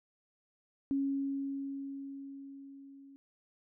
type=tone with level ramp; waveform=sine; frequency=275.5 Hz; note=C#4; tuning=11 cents flat; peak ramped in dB=-28 to -52 dBFS; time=0.91-3.16 s; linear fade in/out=0 ms; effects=none